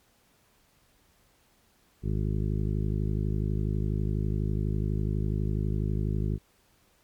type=harmonic tone; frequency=52.1 Hz; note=G#1; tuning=6 cents sharp; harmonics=1 / 2 / 3 / 4 / 5 / 6 / 7 / 8; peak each=-29 / -30 / -32 / -36 / -45 / -42 / -40 / -45 dBFS; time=2.02-6.39 s; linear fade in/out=50 ms; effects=pink hiss -65 dBFS RMS until 7.03 s + MP3 96 kbps